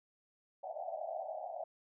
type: band-pass noise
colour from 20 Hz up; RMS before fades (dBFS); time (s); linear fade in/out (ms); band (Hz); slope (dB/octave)
white; -42; 0.63-1.64; 5; 600 to 770; 96
effects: none